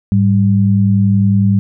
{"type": "tone pair together", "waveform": "sine", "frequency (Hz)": [105.22, 196], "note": ["G#2", "G3"], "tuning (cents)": [23, 0], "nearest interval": "major seventh", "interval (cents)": 1077, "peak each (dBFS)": -11, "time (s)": [0.12, 1.59], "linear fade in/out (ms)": 0, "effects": []}